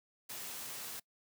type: noise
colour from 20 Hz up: white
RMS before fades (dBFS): -44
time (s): 0.29-1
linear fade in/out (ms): 10
effects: noise-tail reverb RT60 0.1 s tail -23 dB re dry + high-pass 100 Hz 12 dB/octave